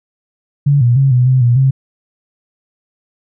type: tone with pitch steps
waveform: sine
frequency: 142.5 / 120.5 / 136.2 / 124.5 / 129.6 / 120.4 / 133.6 Hz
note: C#3 / B2 / C#3 / B2 / C3 / B2 / C3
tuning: +48 / -42 / -30 / +14 / -16 / -44 / +36 cents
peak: -7 dBFS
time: 0.66-1.71 s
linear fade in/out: 10 ms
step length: 150 ms
effects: none